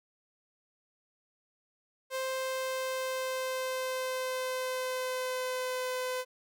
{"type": "tone with pitch glide", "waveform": "sawtooth", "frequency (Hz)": [523.3, 508.1], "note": ["C5", "B4"], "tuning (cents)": [0, 49], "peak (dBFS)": -28, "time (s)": [2.1, 6.25], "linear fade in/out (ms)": 50, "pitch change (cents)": -51, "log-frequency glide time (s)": [2.31, 5.87], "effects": []}